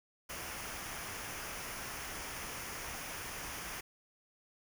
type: noise with comb filter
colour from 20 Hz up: pink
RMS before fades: -43 dBFS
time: 0.29-3.81 s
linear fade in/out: 10 ms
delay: 0.25 ms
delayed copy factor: -0.55
effects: none

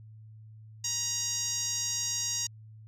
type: tone with band-pass filter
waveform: 10% pulse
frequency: 947 Hz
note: A#5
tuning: 27 cents sharp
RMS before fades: -32 dBFS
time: 0.84-2.47 s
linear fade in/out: 5 ms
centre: 6600 Hz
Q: 4.6
effects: added 109 Hz sine -47 dBFS peak until 2.87 s

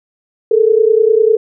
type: tone pair together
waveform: sine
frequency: 426.8 / 456.8 Hz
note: G#4 / A#4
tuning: +47 / -35 cents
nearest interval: minor second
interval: 118 cents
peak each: -10 dBFS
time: 0.51-1.37 s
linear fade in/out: 5 ms
effects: none

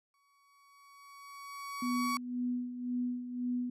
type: tone with exponential growth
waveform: 35% pulse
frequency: 1126 Hz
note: C#6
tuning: 27 cents sharp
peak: -29 dBFS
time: 0.14-2.17 s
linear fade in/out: 1 ms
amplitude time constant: 440 ms
type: tone with tremolo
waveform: sine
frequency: 246.6 Hz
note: B3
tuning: 2 cents flat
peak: -30 dBFS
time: 1.82-3.7 s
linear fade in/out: 5 ms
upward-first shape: sine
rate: 1.9 Hz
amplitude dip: 65%
effects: resampled to 32000 Hz

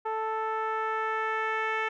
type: tone with low-pass filter sweep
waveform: 10% pulse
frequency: 440 Hz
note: A4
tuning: in tune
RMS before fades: -30 dBFS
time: 0.05-1.89 s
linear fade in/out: 10 ms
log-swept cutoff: 970 to 2200 Hz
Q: 1.6
effects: none

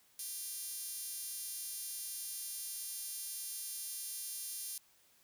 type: tone with high-pass filter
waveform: 5% pulse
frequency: 397.4 Hz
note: G4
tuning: 24 cents sharp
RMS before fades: -43 dBFS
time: 0.19-4.78 s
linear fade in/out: 2 ms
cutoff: 8300 Hz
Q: 3.6
effects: white hiss -68 dBFS RMS until 5.23 s

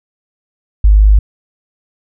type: tone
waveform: sine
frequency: 51.4 Hz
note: G#1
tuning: 17 cents flat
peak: -3 dBFS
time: 0.84-1.19 s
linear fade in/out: 5 ms
effects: none

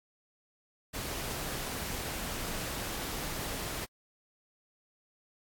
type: noise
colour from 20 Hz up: pink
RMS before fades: -37 dBFS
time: 0.93-3.86 s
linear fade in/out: 20 ms
effects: AAC 64 kbps

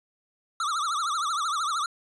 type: tone with vibrato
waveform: square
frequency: 1255 Hz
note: D#6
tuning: 15 cents sharp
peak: -26 dBFS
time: 0.6-1.86 s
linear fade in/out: 2 ms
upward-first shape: triangle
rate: 13 Hz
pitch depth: 200 cents each way
effects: resampled to 22050 Hz

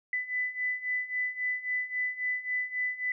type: beating tone pair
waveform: sine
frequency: 1996 / 1999.7 Hz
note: B6 / B6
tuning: +18 / +21 cents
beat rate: 3.7 Hz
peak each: -34 / -31 dBFS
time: 0.13-3.12 s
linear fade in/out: 2 ms
effects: none

